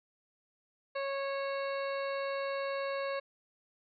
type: harmonic tone with a mistuned harmonic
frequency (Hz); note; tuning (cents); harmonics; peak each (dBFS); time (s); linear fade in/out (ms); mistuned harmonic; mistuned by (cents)
551; C#5; -11; 1 / 2 / 3 / 4 / 5 / 7 / 8; -34 / -40 / -44 / -46 / -48 / -51 / -52; 0.95-3.2; 10; 5; -16
effects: none